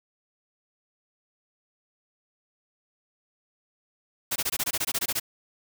white noise bursts, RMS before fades -27 dBFS, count 13, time 4.31-5.199 s, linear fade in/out 10 ms, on 49 ms, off 21 ms, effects none

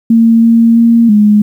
sine tone with pitch steps, 228.4 / 230 / 231.9 / 209.2 Hz, A#3 / A#3 / A#3 / G#3, -35 / -23 / -9 / +13 cents, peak -3 dBFS, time 0.1-1.42 s, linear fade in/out 5 ms, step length 330 ms, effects 7-bit

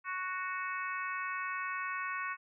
harmonic tone, 370 Hz, F#4, in tune, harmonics 3 / 4 / 5 / 6 / 7, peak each -38 / -40 / -42 / -44 / -45 dBFS, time 0.04-2.37 s, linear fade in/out 50 ms, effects none

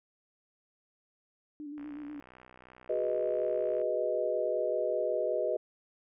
sine tone with vibrato, 293.7 Hz, D4, in tune, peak -39 dBFS, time 1.6-2.2 s, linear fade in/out 0 ms, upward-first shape square, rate 8.2 Hz, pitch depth 37 cents each way
click train, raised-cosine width 0.5 ms, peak -38 dBFS, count 129, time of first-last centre 1.78-3.815 s, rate 62.9 Hz
sine chord, G# minor seventh, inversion third, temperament equal, 370 / 415.3 / 493.9 / 622.3 Hz, F#4 / G#4 / B4 / D#5, 0 / 0 / 0 / 0 cents, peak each -36 / -36 / -33 / -31 dBFS, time 2.89-5.57 s, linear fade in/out 10 ms
effects none

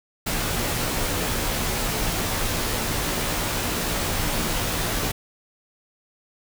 pink noise with comb filter, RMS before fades -25 dBFS, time 0.26-5.12 s, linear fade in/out 10 ms, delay 15 ms, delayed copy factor -0.55, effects none

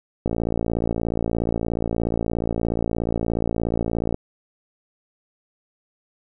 click train, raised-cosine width 2 ms, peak -10 dBFS, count 222, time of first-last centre 0.26-4.144 s, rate 56.9 Hz, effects none

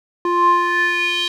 square tone with band-pass filter sweep, 349.6 Hz, F4, 2 cents sharp, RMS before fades -17 dBFS, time 0.25-1.28 s, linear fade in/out 2 ms, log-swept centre 740 to 3500 Hz, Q 4.5, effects none

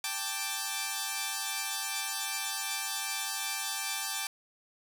5% pulse chord, G suspended second, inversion none, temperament equal, 784 / 880 / 1174.7 Hz, G5 / A5 / D6, 0 / 0 / 0 cents, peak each -25 dBFS, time 0.04-4.27 s, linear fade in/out 2 ms, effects none

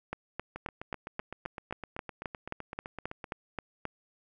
two click trains, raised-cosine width 0.5 ms, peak -19 / -24 dBFS, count 15 / 22, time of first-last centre 0.13-3.853 / 0.56-3.242 s, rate 3.76 / 7.83 Hz, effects none

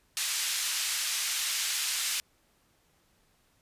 white band-pass noise, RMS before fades -31 dBFS, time 0.17-2.2 s, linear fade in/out 0 ms, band 1900 to 8100 Hz, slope 12 dB/octave, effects pink hiss -68 dBFS RMS until 3.61 s + resampled to 32000 Hz

